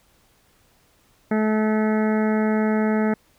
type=harmonic tone; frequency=216.1 Hz; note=A3; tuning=31 cents flat; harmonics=1 / 2 / 3 / 4 / 6 / 7 / 8 / 9 / 10; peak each=-19 / -25 / -29 / -31 / -35 / -36 / -37 / -38 / -39 dBFS; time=1.31-3.14 s; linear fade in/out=5 ms; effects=pink hiss -60 dBFS RMS until 3.38 s